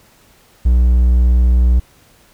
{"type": "tone", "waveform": "triangle", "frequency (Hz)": 61, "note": "B1", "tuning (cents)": -21, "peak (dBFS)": -6, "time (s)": [0.65, 1.8], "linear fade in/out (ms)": 10, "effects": ["pink hiss -50 dBFS RMS until 2.33 s"]}